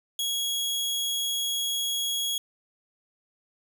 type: tone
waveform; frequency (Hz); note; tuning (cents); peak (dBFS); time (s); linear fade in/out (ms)
sawtooth; 3322; G#7; 0; -23; 0.19-2.38; 2
effects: none